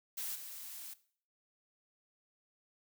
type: noise with level steps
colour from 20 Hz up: blue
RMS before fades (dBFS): -40 / -47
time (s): 0.17-0.94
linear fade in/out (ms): 10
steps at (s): 0.35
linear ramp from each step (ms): 5
effects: noise-tail reverb RT60 0.5 s tail -17 dB re dry